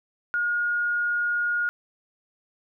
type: tone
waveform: sine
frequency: 1432 Hz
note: F6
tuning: 43 cents sharp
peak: -22 dBFS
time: 0.34-1.69 s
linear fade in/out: 0 ms
effects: none